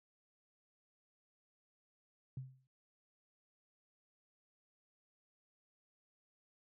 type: tone with exponential decay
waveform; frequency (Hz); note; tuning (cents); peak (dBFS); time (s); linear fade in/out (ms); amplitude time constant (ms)
sine; 130.8; C3; 0; -38; 2.37-2.67; 2; 64
effects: high-pass 60 Hz 12 dB/octave